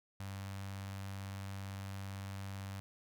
sawtooth tone with notch filter, 97.8 Hz, G2, 4 cents flat, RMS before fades -44 dBFS, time 0.2-2.8 s, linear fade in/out 0 ms, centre 370 Hz, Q 0.77, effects none

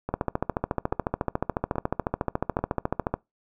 two click trains, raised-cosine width 1 ms, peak -10 / -16 dBFS, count 43 / 4, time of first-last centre 0.14-3.14 / 0.09-2.59 s, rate 14 / 1.2 Hz, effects noise-tail reverb RT60 0.2 s tail -23 dB re dry

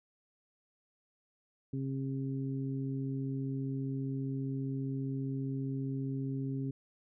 harmonic tone, 135 Hz, C#3, 45 cents flat, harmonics 1 / 2 / 3, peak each -35 / -37 / -46 dBFS, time 1.73-6.71 s, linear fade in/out 5 ms, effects none

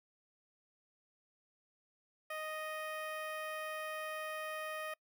15% pulse tone with notch filter, 622 Hz, D#5, 1 cent flat, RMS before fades -42 dBFS, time 2.3-4.94 s, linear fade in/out 5 ms, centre 6600 Hz, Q 1.1, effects noise-tail reverb RT60 0.1 s tail -25 dB re dry

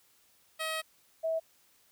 10% pulse / sine tone pair in turn, 636 / 648.2 Hz, D#5 / E5, +38 / -29 cents, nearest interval unison, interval 33 cents, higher second, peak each -24 / -28 dBFS, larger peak first, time 0.59-0.82 / 1.23-1.4 s, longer first, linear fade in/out 20 ms, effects white hiss -66 dBFS RMS until 1.91 s

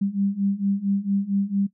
sine beating tone pair, 196 / 200.4 Hz, G3 / G3, 0 / +38 cents, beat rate 4.4 Hz, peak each -25 / -23 dBFS, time 0.01-1.67 s, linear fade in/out 10 ms, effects noise-tail reverb RT60 0.1 s tail -17 dB re dry

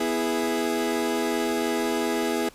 30% pulse chord, E major, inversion second, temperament equal, 246.9 / 329.6 / 415.3 Hz, B3 / E4 / G#4, 0 / 0 / 0 cents, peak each -26 / -25 / -25 dBFS, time 0-2.49 s, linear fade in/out 5 ms, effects pink hiss -51 dBFS RMS until 2.54 s + resampled to 32000 Hz

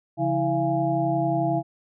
sine tone cluster, 140.5 / 171.7 / 327.1 / 684 / 829 Hz, C#3 / F3 / E4 / F5 / G#5, +24 / -29 / -13 / -36 / -3 cents, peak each -27 / -33 / -26 / -24 / -32 dBFS, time 0.17-1.63 s, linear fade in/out 50 ms, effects none

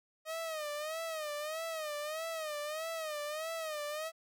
sawtooth tone with vibrato, 622.3 Hz, D#5, in tune, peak -33 dBFS, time 0.25-4.12 s, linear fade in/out 50 ms, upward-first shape sine, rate 1.6 Hz, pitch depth 99 cents each way, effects none

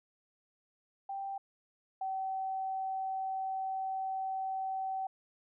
sine tone pair in turn, 784 / 765.2 Hz, G5 / G5, 0 / -42 cents, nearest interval unison, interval 42 cents, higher first, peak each -36 / -33 dBFS, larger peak second, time 1.09-1.38 / 2.01-5.07 s, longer second, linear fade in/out 5 ms, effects none

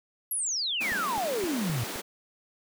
sine exponential sweep, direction down, 11800 to 107.6 Hz, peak -27 dBFS, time 0.31-1.84 s, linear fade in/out 5 ms
pink high-pass noise, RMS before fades -36 dBFS, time 0.8-2.02 s, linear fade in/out 20 ms, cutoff 180 Hz, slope 96 dB/octave
click train, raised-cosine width 3 ms, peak -28 dBFS, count 5, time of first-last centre 0.92-1.959 s, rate 3.85 Hz
effects none

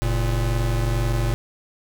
square tone pair together, 45.96 / 115.8 Hz, F#1 / A#2, -11 / -11 cents, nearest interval octave + major third, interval 1600 cents, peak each -23 dBFS, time 0.02-1.34 s, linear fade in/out 0 ms, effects none

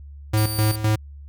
square tone with tremolo, 107.8 Hz, A2, 35 cents flat, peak -17 dBFS, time 0.33-0.96 s, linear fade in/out 10 ms, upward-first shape square, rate 3.9 Hz, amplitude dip 70%
15% pulse tone, 4631 Hz, D8, 25 cents flat, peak -22 dBFS, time 0.37-0.76 s, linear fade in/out 5 ms
effects added 71 Hz sine -37 dBFS peak until 1.28 s

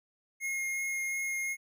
square tone with vibrato, 2147 Hz, C7, 44 cents sharp, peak -32 dBFS, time 0.4-1.57 s, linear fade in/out 50 ms, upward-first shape sine, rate 2.8 Hz, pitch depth 8 cents each way, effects none

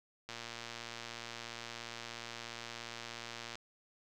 click train, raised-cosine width 0.2 ms, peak -26 dBFS, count 383, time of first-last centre 0.29-3.555 s, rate 117 Hz, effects none

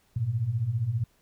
sine beating tone pair, 103.8 / 118.8 Hz, G#2 / A#2, 0 / +33 cents, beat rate 15 Hz, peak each -31 / -26 dBFS, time 0.16-1.04 s, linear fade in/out 5 ms, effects pink hiss -66 dBFS RMS until 1.21 s

